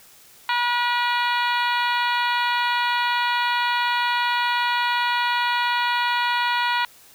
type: harmonic tone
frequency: 482.7 Hz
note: B4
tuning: 40 cents flat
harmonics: 2 / 3 / 4 / 5 / 6 / 7 / 8 / 9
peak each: -22 / -26 / -28 / -30 / -32 / -33 / -34 / -35 dBFS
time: 0.49-6.85 s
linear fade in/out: 2 ms
effects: white hiss -50 dBFS RMS until 7.14 s